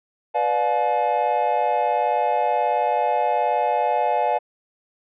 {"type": "chord", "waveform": "triangle", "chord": "B diminished seventh", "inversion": "none", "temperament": "just", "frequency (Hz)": [493.9, 592.7, 711.2, 853.4], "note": ["B4", "D5", "F5", "Ab5"], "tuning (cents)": [0, 16, 31, 47], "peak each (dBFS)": [-25, -23, -21, -20], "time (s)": [0.34, 4.39], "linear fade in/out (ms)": 20, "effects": ["resampled to 8000 Hz"]}